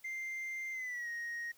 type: tone with pitch glide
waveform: sine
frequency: 2093 to 1875.5 Hz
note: C7 to A#6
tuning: 0 to +10 cents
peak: -35 dBFS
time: 0.04-1.52 s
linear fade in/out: 10 ms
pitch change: -190 cents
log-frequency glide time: 0.72-1.09 s
effects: tanh soft clip ceiling -37 dBFS + white hiss -65 dBFS RMS until 1.57 s